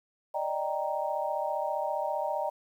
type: chord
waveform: sine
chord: Eb major seventh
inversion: third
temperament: equal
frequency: 587.3 / 622.3 / 784 / 932.3 Hz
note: D5 / Eb5 / G5 / Bb5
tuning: 0 / 0 / 0 / 0 cents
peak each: -34 dBFS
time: 0.34-2.5 s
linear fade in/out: 10 ms
effects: 10-bit